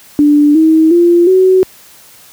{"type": "tone with pitch steps", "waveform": "sine", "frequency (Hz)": [293.7, 318.4, 345.3, 374.3], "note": ["D4", "D#4", "F4", "F#4"], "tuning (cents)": [0, 40, -20, 20], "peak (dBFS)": -4, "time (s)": [0.19, 1.63], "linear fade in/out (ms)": 0, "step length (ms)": 360, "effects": ["white hiss -40 dBFS RMS until 2.32 s", "high-pass 60 Hz 12 dB/octave"]}